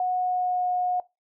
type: tone with pitch glide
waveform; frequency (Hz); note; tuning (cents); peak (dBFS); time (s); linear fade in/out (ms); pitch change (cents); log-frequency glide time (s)
sine; 732 to 724; F#5 to F#5; -19 to -38; -22; 0-1; 2; -19; 0.11-0.68
effects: noise-tail reverb RT60 0.2 s tail -19 dB re dry